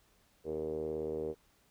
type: tone with low-pass filter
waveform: 5% pulse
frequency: 78 Hz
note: D#2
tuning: 5 cents sharp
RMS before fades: -37 dBFS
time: 0.44-1.35 s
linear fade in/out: 50 ms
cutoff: 440 Hz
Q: 7.6
effects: pink hiss -69 dBFS RMS until 1.7 s